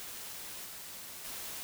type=noise with level steps; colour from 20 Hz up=white; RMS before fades=-44 / -46 / -42 dBFS; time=0-1.63 s; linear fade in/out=0 ms; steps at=0.65 / 1.24 s; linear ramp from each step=10 ms; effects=none